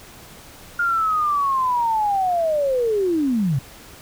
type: linear sweep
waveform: sine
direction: down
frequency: 1420 to 123.7 Hz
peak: -17 dBFS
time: 0.79-3.59 s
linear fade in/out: 5 ms
effects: pink hiss -43 dBFS RMS until 4.01 s